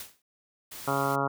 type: noise with exponential decay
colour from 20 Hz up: white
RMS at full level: -37 dBFS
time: 0-0.22 s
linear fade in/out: 2 ms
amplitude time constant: 46 ms
type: noise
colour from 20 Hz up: white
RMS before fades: -42 dBFS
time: 0.71-1.16 s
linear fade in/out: 10 ms
type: harmonic tone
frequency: 138.59 Hz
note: C#3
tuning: in tune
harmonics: 1 / 2 / 3 / 4 / 5 / 6 / 7 / 8 / 9 / 10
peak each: -34 / -34 / -34 / -34 / -34 / -34 / -34 / -34 / -34 / -34 dBFS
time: 0.87-1.28 s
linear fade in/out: 10 ms
effects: none